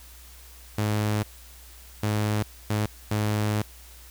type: tone bursts at uneven times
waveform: sawtooth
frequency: 105.9 Hz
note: G#2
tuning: 34 cents sharp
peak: -19 dBFS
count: 4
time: 0.78-1.23 / 2.03-2.43 / 2.7-2.86 / 3.11-3.62 s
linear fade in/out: 5 ms
effects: added 60 Hz sine -47 dBFS peak until 4.1 s + white hiss -50 dBFS RMS until 4.1 s